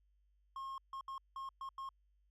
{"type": "tone bursts at uneven times", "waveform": "triangle", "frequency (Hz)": 1076, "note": "C6", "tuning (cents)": 48, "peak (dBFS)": -40, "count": 6, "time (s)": [[0.56, 0.78], [0.93, 1.01], [1.08, 1.18], [1.36, 1.49], [1.61, 1.69], [1.78, 1.89]], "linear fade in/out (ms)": 2, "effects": ["added 50 Hz sine -70 dBFS peak until 2.3 s"]}